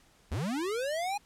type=linear sweep; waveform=square; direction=up; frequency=59.3 to 837 Hz; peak=-31 dBFS; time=0.31-1.18 s; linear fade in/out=10 ms; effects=pink hiss -63 dBFS RMS until 1.25 s + low-pass 11000 Hz 12 dB/octave